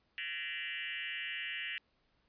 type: tone with frequency modulation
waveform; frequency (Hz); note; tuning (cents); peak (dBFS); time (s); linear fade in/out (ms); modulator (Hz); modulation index
sine; 2348; D7; -1; -37; 0.18-1.78; 0; 160; 4.1
effects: pink hiss -75 dBFS RMS until 2.28 s + resampled to 11025 Hz